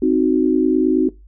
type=chord; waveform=sine; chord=C diminished; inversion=none; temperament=equal; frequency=261.6 / 311.1 / 370 Hz; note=C4 / Eb4 / Gb4; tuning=0 / 0 / 0 cents; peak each=-17 dBFS; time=0.02-1.09 s; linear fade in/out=5 ms; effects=noise-tail reverb RT60 0.2 s tail -19 dB re dry + added 50 Hz sine -41 dBFS peak until 1.27 s